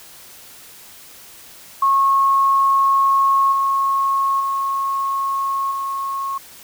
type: tone with level steps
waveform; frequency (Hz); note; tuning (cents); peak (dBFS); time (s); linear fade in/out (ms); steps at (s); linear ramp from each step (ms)
sine; 1092; C#6; -26; -12 / -15 / -18 / -21; 1.82-6.38; 5; 3.52 / 4.4 / 5.71; 5
effects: white hiss -42 dBFS RMS until 6.63 s